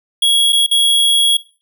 square tone with dropouts, 3322 Hz, G#7, in tune, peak -10 dBFS, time 0.22-1.37 s, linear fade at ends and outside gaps 5 ms, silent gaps 0.524-0.528 / 0.664-0.712 s, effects noise-tail reverb RT60 0.4 s tail -19 dB re dry

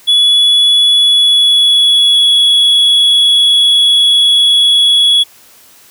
triangle tone with pitch glide, 3403 to 3368 Hz, G#7 to G#7, +41 to +24 cents, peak -4 dBFS, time 0.07-5.24 s, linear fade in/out 20 ms, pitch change -17 cents, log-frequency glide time 0.93-2.35 s, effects white hiss -42 dBFS RMS until 5.9 s + high-pass 80 Hz 12 dB/octave

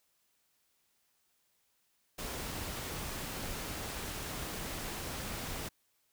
pink noise, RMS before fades -40 dBFS, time 2.18-5.69 s, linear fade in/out 10 ms, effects white hiss -75 dBFS RMS until 6.12 s

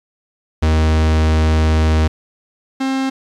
45% pulse tone pair in turn, 78.7 / 266.2 Hz, D#2 / C4, +20 / +30 cents, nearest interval octave + major sixth, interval 2110 cents, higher second, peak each -11 / -16 dBFS, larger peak first, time 0.62-2.08 / 2.8-3.1 s, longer first, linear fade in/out 10 ms, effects low-pass 6000 Hz 12 dB/octave + 8-bit

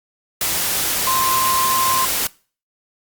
sine tone in noise, 1046.5 Hz, C6, in tune, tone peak -17 dBFS, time 1.07-2.05 s, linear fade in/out 2 ms, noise white, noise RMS -20 dBFS, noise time 0.41-2.27 s, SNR 0 dB, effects noise-tail reverb RT60 0.4 s tail -23 dB re dry + Opus 48 kbps

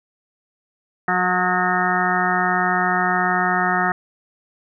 harmonic tone with a mistuned harmonic, 181.4 Hz, F#3, 34 cents flat, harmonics 1 / 2 / 4 / 5 / 6 / 7 / 8 / 9 / 10, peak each -26 / -28 / -22 / -28 / -31 / -23 / -27 / -29 / -23 dBFS, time 1.08-3.92 s, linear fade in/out 2 ms, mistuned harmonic 10, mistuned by +18 cents, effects none

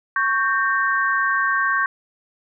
sine chord, G diminished, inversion second, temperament equal with one note detuned, 1108.7 / 1568 / 1830.5 Hz, Db6 / G6 / Bb6, 0 / 0 / -32 cents, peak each -21 / -20 / -25 dBFS, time 0.16-1.86 s, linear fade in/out 2 ms, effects none

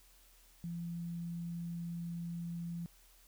sine tone, 170.3 Hz, F3, 43 cents flat, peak -38 dBFS, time 0.64-2.86 s, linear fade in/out 0 ms, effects added 41 Hz sine -64 dBFS peak until 3.27 s + white hiss -65 dBFS RMS until 3.27 s

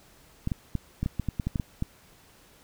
clicks, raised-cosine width 5 ms, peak -15 dBFS, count 12, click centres 0.474 / 0.518 / 0.753 / 1.03 / 1.061 / 1.197 / 1.287 / 1.398 / 1.47 / 1.558 / 1.598 / 1.824 s, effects pink hiss -57 dBFS RMS until 2.63 s

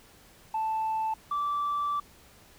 sine tone pair in turn, 880 / 1163.4 Hz, A5 / D6, 0 / -17 cents, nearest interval perfect fourth, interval 483 cents, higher second, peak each -25 dBFS, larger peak neither, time 0.54-1.14 / 1.31-2 s, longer second, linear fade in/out 5 ms, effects tanh soft clip ceiling -24 dBFS + pink hiss -56 dBFS RMS until 2.58 s

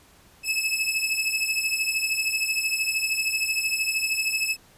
sawtooth beating tone pair, 2589 / 2602 Hz, E7 / E7, -32 / -23 cents, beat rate 13 Hz, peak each -23 dBFS, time 0.43-4.57 s, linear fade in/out 50 ms, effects pink hiss -55 dBFS RMS until 4.77 s + resampled to 32000 Hz

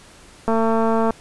click train, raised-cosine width 1 ms, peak -7 dBFS, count 142, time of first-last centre 0.48-1.107 s, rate 225 Hz, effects pink hiss -46 dBFS RMS until 1.2 s + resampled to 24000 Hz

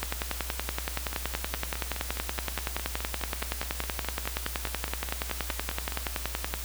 two click trains, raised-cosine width 0.3 ms, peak -18 / -12 dBFS, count 24 / 70, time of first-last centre 1.13-5.922 / 0.03-6.539 s, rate 4.8 / 10.6 Hz, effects added 60 Hz sine -36 dBFS peak until 6.64 s + white hiss -39 dBFS RMS until 6.64 s

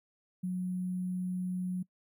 sine tone with sample-and-hold, 182.3 Hz, F#3, 25 cents flat, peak -31 dBFS, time 0.43-1.83 s, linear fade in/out 10 ms, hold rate 11025 Hz, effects noise-tail reverb RT60 0.1 s tail -23 dB re dry

